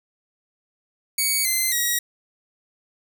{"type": "tone with pitch steps", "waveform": "5% pulse", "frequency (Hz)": [2240, 2066, 1905.5], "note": ["C#7", "C7", "A#6"], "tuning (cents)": [18, -22, 38], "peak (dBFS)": -10, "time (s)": [1.18, 1.99], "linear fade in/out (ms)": 5, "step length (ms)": 270, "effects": []}